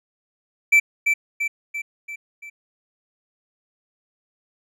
triangle tone with echo, 2328 Hz, D7, 16 cents flat, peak -9 dBFS, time 0.72-0.8 s, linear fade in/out 10 ms, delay 340 ms, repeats 5, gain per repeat -5 dB, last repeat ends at 2.5 s, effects none

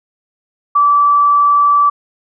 sine tone, 1158 Hz, D6, 25 cents flat, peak -7 dBFS, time 0.75-1.9 s, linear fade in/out 10 ms, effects none

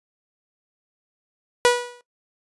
sawtooth tone with exponential decay, 486.9 Hz, B4, 25 cents flat, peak -7 dBFS, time 1.65-2.01 s, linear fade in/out 0 ms, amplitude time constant 78 ms, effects noise-tail reverb RT60 0.1 s tail -17 dB re dry + resampled to 24000 Hz

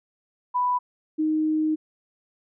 sine tone pair in turn, 990 / 310.9 Hz, B5 / D#4, +4 / -1 cents, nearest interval octave + minor sixth, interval 2005 cents, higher first, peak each -20 dBFS, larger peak neither, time 0.54-0.79 / 1.18-1.76 s, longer second, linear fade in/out 20 ms, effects none

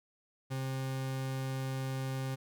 40% pulse tone, 132.7 Hz, C3, 25 cents sharp, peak -33 dBFS, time 0.5-2.36 s, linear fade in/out 20 ms, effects none

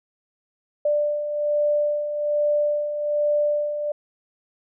sine beating tone pair, 590 / 591.2 Hz, D5 / D5, +8 / +11 cents, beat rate 1.2 Hz, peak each -28 / -20 dBFS, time 0.85-3.92 s, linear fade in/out 5 ms, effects none

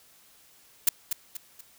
blue noise with echo, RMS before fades -19 dBFS, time 0.87-0.89 s, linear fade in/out 5 ms, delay 240 ms, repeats 3, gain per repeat -8 dB, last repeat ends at 1.61 s, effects white hiss -58 dBFS RMS until 1.78 s

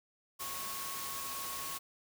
sine tone in noise, 1100 Hz, C#6, 14 cents flat, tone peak -44 dBFS, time 0.39-1.79 s, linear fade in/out 20 ms, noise white, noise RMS -41 dBFS, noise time 0.39-1.79 s, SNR -6 dB, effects none

